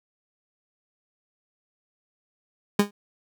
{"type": "tone with exponential decay", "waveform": "30% pulse", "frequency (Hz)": 204.3, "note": "G#3", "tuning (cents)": -28, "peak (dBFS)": -10, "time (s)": [2.79, 2.91], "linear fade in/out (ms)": 5, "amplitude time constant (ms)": 25, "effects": []}